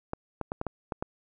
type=clicks; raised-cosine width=1 ms; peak=-17 dBFS; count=7; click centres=0.134 / 0.413 / 0.519 / 0.614 / 0.667 / 0.922 / 1.025 s; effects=none